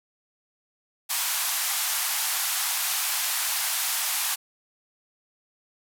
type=band-pass noise; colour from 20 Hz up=white; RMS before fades=-27 dBFS; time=1.09-4.36 s; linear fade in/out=20 ms; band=710 to 15000 Hz; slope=48 dB/octave; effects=none